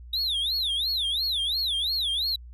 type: tone with vibrato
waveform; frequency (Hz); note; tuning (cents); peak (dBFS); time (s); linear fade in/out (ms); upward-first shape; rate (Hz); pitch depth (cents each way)
triangle; 3722; A#7; -3; -23; 0.13-2.36; 5; sine; 2.9; 270
effects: added 60 Hz sine -41 dBFS peak until 2.53 s